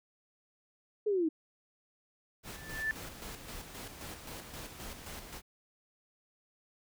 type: linear sweep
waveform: sine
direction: down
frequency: 434.3 to 303.4 Hz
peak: -27 dBFS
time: 1.06-1.29 s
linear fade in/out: 10 ms
type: noise with tremolo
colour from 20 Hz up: pink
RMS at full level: -44 dBFS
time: 2.43-5.42 s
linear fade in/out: 50 ms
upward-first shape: square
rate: 3.8 Hz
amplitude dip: 45%
type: tone with exponential growth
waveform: sine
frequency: 1760 Hz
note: A6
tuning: in tune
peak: -27 dBFS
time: 2.45-2.91 s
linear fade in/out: 0 ms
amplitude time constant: 100 ms
effects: none